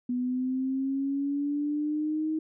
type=linear sweep; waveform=sine; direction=up; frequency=245.6 to 315.8 Hz; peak=-26 dBFS; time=0.09-2.39 s; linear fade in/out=5 ms; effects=none